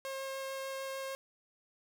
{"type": "tone with vibrato", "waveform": "sawtooth", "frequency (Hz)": 537, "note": "C5", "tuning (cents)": 45, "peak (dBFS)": -34, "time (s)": [0.05, 1.15], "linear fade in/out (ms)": 0, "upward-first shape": "triangle", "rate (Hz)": 6.7, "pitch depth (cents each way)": 8, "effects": []}